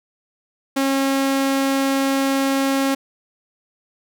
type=tone; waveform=sawtooth; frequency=271.8 Hz; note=C#4; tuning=34 cents flat; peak=-13 dBFS; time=0.76-2.95 s; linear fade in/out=10 ms; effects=none